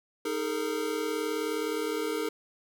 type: chord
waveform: square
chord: D# suspended fourth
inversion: none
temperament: equal with one note detuned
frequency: 311.1 / 415.3 / 454.7 Hz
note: D#4 / G#4 / A#4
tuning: 0 / 0 / -43 cents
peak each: -35 / -35 / -33 dBFS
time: 0.25-2.29 s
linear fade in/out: 5 ms
effects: none